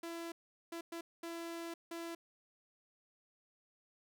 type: tone bursts at uneven times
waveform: sawtooth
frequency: 335.5 Hz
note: E4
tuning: 31 cents sharp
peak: -38 dBFS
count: 5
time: 0.03-0.32 / 0.72-0.81 / 0.92-1.01 / 1.23-1.74 / 1.91-2.15 s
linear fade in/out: 5 ms
effects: none